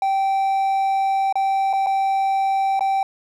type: tone with dropouts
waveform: triangle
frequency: 778 Hz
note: G5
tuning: 13 cents flat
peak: -15 dBFS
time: 0.02-3.03 s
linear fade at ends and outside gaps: 2 ms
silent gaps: 1.326-1.355 / 1.73-1.734 / 1.863-1.868 / 2.794-2.807 s
effects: none